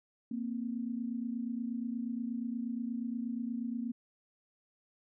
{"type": "tone pair together", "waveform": "sine", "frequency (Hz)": [231.9, 260.3], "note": ["A#3", "C4"], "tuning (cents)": [-9, -9], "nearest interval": "major second", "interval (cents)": 200, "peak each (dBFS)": [-35, -39], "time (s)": [0.31, 3.92], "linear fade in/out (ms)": 5, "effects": []}